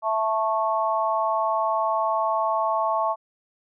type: harmonic tone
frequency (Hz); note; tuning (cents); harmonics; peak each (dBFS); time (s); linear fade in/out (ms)
220; A3; 0; 3 / 4 / 5; -25 / -25 / -25; 0.02-3.16; 50
effects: none